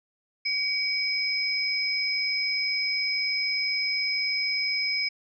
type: tone pair together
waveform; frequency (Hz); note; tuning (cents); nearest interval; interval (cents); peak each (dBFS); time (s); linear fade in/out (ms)
sine; 2268 / 5091; C#7 / D#8; +39 / +39; octave + major second; 1400; -27; 0.45-5.09; 10
effects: none